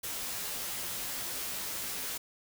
white noise with comb filter, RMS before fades -37 dBFS, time 0.03-2.18 s, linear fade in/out 10 ms, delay 13 ms, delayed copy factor -0.7, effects none

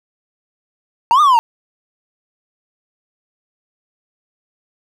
triangle exponential two-way sweep, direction up then down, 891 to 1244.5 to 891 Hz, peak -6 dBFS, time 1.11-1.39 s, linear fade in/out 0 ms, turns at 1.21 s, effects none

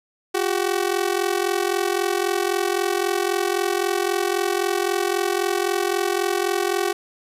sawtooth ring-modulated tone, 377.8 Hz, F#4, 36 cents sharp, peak -13 dBFS, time 0.34-6.93 s, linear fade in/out 10 ms, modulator 21.9 Hz, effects resampled to 32000 Hz + 8-bit

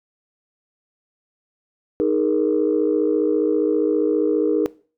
sine chord, D# suspended fourth, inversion none, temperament equal with one note detuned, 311.1 / 415.3 / 470.2 Hz, D#4 / G#4 / A#4, 0 / 0 / +15 cents, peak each -20 dBFS, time 2-4.66 s, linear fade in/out 0 ms, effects noise-tail reverb RT60 0.4 s tail -21 dB re dry + tanh soft clip ceiling -8 dBFS

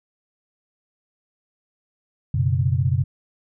sine chord, F# suspended fourth, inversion none, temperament equal, 92.5 / 123.47 / 138.59 Hz, F#2 / B2 / C#3, 0 / 0 / 0 cents, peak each -22 / -21 / -22 dBFS, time 2.34-3.04 s, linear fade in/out 5 ms, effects none

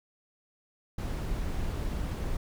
brown noise, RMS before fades -32 dBFS, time 0.98-2.37 s, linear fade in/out 5 ms, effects none

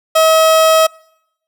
30% pulse tone, 640 Hz, D#5, 49 cents sharp, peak -5 dBFS, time 0.15-0.87 s, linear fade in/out 10 ms, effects noise-tail reverb RT60 0.8 s tail -26 dB re dry

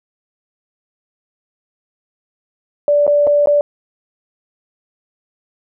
sine tone with dropouts, 583 Hz, D5, 13 cents flat, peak -9 dBFS, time 2.88-3.61 s, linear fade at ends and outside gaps 1 ms, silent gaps 3.067-3.077 / 3.269-3.273 / 3.459-3.472 s, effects none

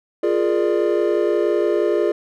triangle chord, Bb dominant seventh, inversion second, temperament equal with one note detuned, 349.2 / 415.3 / 466.2 / 594.8 Hz, F4 / Ab4 / Bb4 / D5, 0 / 0 / 0 / +22 cents, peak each -18 / -18 / -23 / -21 dBFS, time 0.23-2.12 s, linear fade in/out 5 ms, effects none

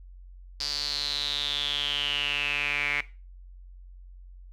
sawtooth tone with band-pass filter sweep, 145 Hz, D3, 22 cents flat, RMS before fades -29 dBFS, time 0.6-3.01 s, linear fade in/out 5 ms, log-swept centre 4800 to 2200 Hz, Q 9.1, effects noise-tail reverb RT60 0.3 s tail -17 dB re dry + added 45 Hz sine -44 dBFS peak until 4.52 s

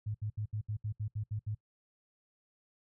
sine tone bursts, 106.3 Hz, G#2, 41 cents sharp, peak -33 dBFS, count 10, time 0.06-1.55 s, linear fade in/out 10 ms, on 86 ms, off 70 ms, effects noise-tail reverb RT60 0.1 s tail -22 dB re dry

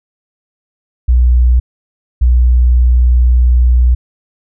sine tone pair in turn, 61.2 / 61.2 Hz, B1 / B1, -15 / -15 cents, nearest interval unison, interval 0 cents, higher neither, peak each -5 dBFS, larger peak neither, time 1.08-1.6 / 2.21-3.95 s, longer second, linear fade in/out 10 ms, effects none

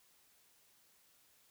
silence, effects white hiss -69 dBFS RMS until 1.5 s

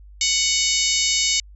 harmonic tone, 742 Hz, F#5, 5 cents sharp, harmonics 3 / 4 / 5 / 6 / 7 / 8 / 9 / 10, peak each -26 / -26 / -26 / -26 / -26 / -26 / -26 / -26 dBFS, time 0.21-1.4 s, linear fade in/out 2 ms, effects added 50 Hz sine -41 dBFS peak until 1.55 s

